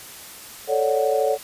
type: chord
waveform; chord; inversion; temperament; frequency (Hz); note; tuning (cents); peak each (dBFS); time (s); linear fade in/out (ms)
sine; D major seventh; second; equal; 440 / 554.4 / 587.3 / 740; A4 / C#5 / D5 / F#5; 0 / 0 / 0 / 0; -22 / -22 / -25 / -25; 0.67-1.38; 50
effects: white hiss -40 dBFS RMS until 1.43 s + resampled to 32000 Hz